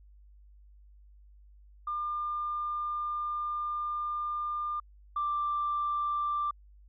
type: tone pair in turn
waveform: sine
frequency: 1200 / 1179.4 Hz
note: D6 / D6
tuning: +37 / +7 cents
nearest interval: unison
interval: 30 cents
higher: first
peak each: -30 / -27 dBFS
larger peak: second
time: 1.87-4.8 / 5.16-6.51 s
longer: first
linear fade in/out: 5 ms
effects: tanh soft clip ceiling -23 dBFS + added 50 Hz sine -53 dBFS peak until 6.88 s